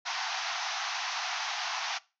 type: band-pass noise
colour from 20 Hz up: pink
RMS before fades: -34 dBFS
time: 0.05-1.99 s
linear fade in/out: 20 ms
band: 690 to 6300 Hz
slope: 96 dB/octave
effects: noise-tail reverb RT60 0.3 s tail -21 dB re dry